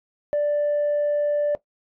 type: tone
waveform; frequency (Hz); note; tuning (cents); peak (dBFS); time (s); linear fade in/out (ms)
sine; 587.3; D5; 0; -17; 0.33-1.55; 0
effects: noise-tail reverb RT60 0.1 s tail -17 dB re dry + tanh soft clip ceiling -17 dBFS